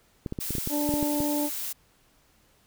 clicks, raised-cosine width 3 ms, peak -18 dBFS, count 11, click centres 0.262 / 0.324 / 0.388 / 0.507 / 0.552 / 0.583 / 0.674 / 0.891 / 0.939 / 1.028 / 1.204 s
blue noise, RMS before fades -33 dBFS, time 0.4-1.73 s, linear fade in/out 10 ms
harmonic tone, 293.7 Hz, D4, in tune, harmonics 1 / 2 / 3, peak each -26 / -32 / -36 dBFS, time 0.69-1.5 s, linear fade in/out 50 ms
effects pink hiss -63 dBFS RMS until 2.66 s

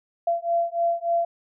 sine beating tone pair, 680 / 683.4 Hz, F5 / F5, -46 / -38 cents, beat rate 3.4 Hz, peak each -24 dBFS, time 0.27-1.25 s, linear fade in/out 5 ms, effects none

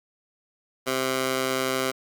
15% pulse tone with high-pass filter, 131 Hz, C3, 2 cents sharp, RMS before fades -26 dBFS, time 0.86-1.92 s, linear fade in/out 20 ms, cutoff 390 Hz, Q 0.53, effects Opus 48 kbps

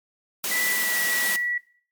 white high-pass noise, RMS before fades -27 dBFS, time 0.44-1.36 s, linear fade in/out 0 ms, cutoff 160 Hz, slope 96 dB/octave
sine tone with pitch glide, 1975.5 to 1941.6 Hz, B6 to B6, 0 to -30 cents, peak -24 dBFS, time 0.51-1.58 s, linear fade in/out 5 ms, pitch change -30 cents, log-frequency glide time 0.66-0.99 s
effects noise-tail reverb RT60 0.5 s tail -17 dB re dry + MP3 96 kbps

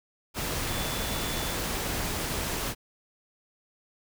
sine tone in noise, 3470 Hz, A7, 25 cents flat, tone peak -40 dBFS, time 0.66-1.56 s, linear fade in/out 50 ms, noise pink, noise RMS -31 dBFS, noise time 0.34-2.75 s, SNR -12 dB, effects none

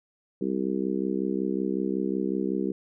harmonic tone, 65.41 Hz, C2, in tune, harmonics 3 / 4 / 5 / 6 / 7, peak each -30 / -32 / -30 / -31 / -37 dBFS, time 0.41-2.72 s, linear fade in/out 5 ms, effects none

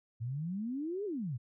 sine exponential two-way sweep, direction up then down, 110 to 430.2 to 110 Hz, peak -34 dBFS, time 0.2-1.38 s, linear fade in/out 20 ms, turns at 1.05 s, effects none

